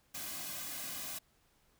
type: noise with comb filter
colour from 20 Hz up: white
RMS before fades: -42 dBFS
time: 0.14-1.19 s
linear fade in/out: 10 ms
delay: 2.2 ms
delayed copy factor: -0.75
effects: pink hiss -71 dBFS RMS until 1.79 s